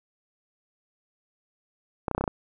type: clicks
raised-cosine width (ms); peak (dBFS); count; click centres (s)
1; -12; 7; 2.082 / 2.113 / 2.149 / 2.18 / 2.21 / 2.24 / 2.278
effects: none